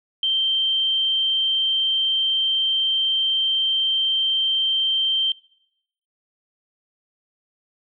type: tone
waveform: sine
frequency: 3136 Hz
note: G7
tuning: in tune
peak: -18 dBFS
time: 0.23-5.32 s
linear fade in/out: 2 ms
effects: noise-tail reverb RT60 0.8 s tail -22 dB re dry